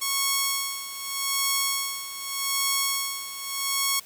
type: tone with tremolo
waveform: 5% pulse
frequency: 1102 Hz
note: C#6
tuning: 11 cents flat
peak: -10 dBFS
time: 0.01-4 s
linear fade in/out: 10 ms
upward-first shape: sine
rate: 0.83 Hz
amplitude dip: 75%
effects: white hiss -49 dBFS RMS until 4.05 s